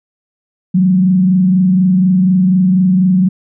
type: tone with frequency modulation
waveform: sine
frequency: 185 Hz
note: F#3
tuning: in tune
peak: -7 dBFS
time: 0.74-3.29 s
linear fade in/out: 10 ms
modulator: 24.1 Hz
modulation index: 0.45
effects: none